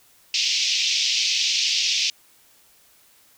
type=band-pass noise; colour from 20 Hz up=white; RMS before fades=-22 dBFS; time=0.34-2.1 s; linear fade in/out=2 ms; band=2400 to 5900 Hz; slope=48 dB/octave; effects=white hiss -56 dBFS RMS until 3.37 s